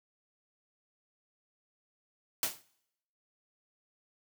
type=noise with exponential decay; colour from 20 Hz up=white; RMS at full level=-27 dBFS; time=2.43-2.62 s; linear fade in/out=1 ms; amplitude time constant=41 ms; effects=noise-tail reverb RT60 0.8 s tail -23 dB re dry + high-pass 100 Hz 12 dB/octave